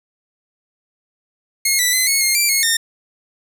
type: tone with pitch steps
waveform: 10% pulse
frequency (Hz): 2156 / 1974 / 2038 / 2192 / 2133 / 2353 / 2172 / 1826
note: C#7 / B6 / C7 / C#7 / C7 / D7 / C#7 / A#6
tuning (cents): -49 / -1 / -46 / -20 / +33 / +3 / -36 / -36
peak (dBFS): -5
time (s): 1.65-2.77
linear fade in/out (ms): 5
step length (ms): 140
effects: none